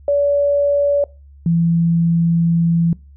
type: tone pair in turn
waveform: sine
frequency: 572 / 167.81 Hz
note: D5 / E3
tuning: -46 / +31 cents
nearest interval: octave + major sixth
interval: 2123 cents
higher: first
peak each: -12 dBFS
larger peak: neither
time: 0.08-1.04 / 1.46-2.93 s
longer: second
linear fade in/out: 2 ms
effects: noise-tail reverb RT60 0.3 s tail -23 dB re dry + added 70 Hz sine -40 dBFS peak until 3.16 s